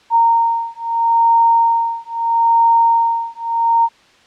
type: beating tone pair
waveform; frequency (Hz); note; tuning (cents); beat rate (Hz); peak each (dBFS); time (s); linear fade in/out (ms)
sine; 923 / 923.77; A#5 / A#5; -17 / -16; 0.77; -14; 0.1-3.89; 50
effects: white hiss -49 dBFS RMS until 4.26 s + low-pass 4000 Hz 12 dB/octave